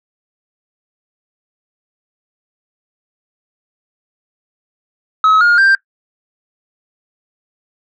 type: tone with pitch steps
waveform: sine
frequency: 1282 / 1422.5 / 1578.3 Hz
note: E6 / F6 / G6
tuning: -49 / +31 / +11 cents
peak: -4 dBFS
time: 5.24-5.75 s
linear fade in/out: 2 ms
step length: 170 ms
effects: noise-tail reverb RT60 0.1 s tail -20 dB re dry + tanh soft clip ceiling -6 dBFS